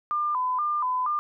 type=tone with vibrato; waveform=sine; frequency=1100 Hz; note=C#6; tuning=14 cents flat; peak=-23 dBFS; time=0.11-1.19 s; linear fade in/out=0 ms; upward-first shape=square; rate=2.1 Hz; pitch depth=150 cents each way; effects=none